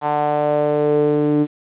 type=tone with band-pass filter sweep; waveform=sawtooth; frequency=148.5 Hz; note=D3; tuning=20 cents sharp; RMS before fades=-17 dBFS; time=0.01-1.47 s; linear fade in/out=50 ms; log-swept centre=850 to 320 Hz; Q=4.3; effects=resampled to 8000 Hz + 8-bit